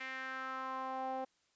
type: tone with band-pass filter sweep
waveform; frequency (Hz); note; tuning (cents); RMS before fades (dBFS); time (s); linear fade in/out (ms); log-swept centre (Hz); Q
sawtooth; 262.3; C4; +4; -41; 0-1.25; 10; 2100 to 670; 3.6
effects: white hiss -75 dBFS RMS until 1.55 s + resampled to 16000 Hz